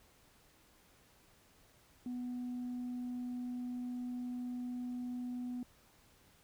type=tone; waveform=sine; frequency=246.9 Hz; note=B3; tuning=in tune; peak=-36 dBFS; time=2.06-5.63 s; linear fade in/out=2 ms; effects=tanh soft clip ceiling -36 dBFS + pink hiss -66 dBFS RMS until 6.43 s